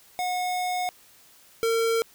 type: tone pair in turn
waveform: square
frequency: 727 / 455.9 Hz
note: F#5 / A#4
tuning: -31 / -39 cents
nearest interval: minor sixth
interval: 808 cents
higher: first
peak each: -26 / -22 dBFS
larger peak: second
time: 0.19-0.89 / 1.63-2.02 s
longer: first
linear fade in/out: 0 ms
effects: white hiss -55 dBFS RMS until 2.14 s